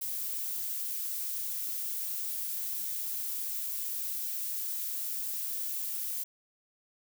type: noise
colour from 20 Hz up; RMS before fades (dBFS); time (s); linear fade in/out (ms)
violet; -35; 0.01-6.24; 10
effects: none